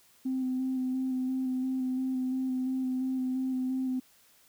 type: tone with vibrato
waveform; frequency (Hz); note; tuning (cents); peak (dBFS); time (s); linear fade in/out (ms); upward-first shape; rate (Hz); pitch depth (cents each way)
sine; 258.6; C4; -20; -27; 0.25-4; 10; square; 2.9; 15
effects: tanh soft clip ceiling -23 dBFS + white hiss -62 dBFS RMS until 4.48 s